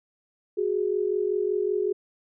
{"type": "tone pair together", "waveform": "sine", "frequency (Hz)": [370, 415.3], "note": ["F#4", "G#4"], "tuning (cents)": [0, 0], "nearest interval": "major second", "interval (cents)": 200, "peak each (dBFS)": [-26, -25], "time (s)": [0.57, 1.93], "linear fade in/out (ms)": 10, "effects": []}